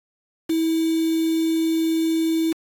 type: tone with quantisation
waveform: sine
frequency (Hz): 324.4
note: E4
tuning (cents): -28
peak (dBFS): -18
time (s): 0.49-2.53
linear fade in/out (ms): 10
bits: 5
effects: AAC 64 kbps